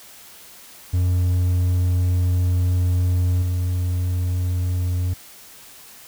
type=tone with level steps; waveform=triangle; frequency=89.7 Hz; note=F2; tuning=47 cents sharp; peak=-14 / -17 dBFS; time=0.93-5.14 s; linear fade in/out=10 ms; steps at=3.42 s; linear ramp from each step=5 ms; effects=white hiss -44 dBFS RMS until 6.07 s